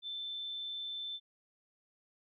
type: tone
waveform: sine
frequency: 3537 Hz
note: A7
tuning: 8 cents sharp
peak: -38 dBFS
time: 0.02-1.2 s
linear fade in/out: 50 ms
effects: none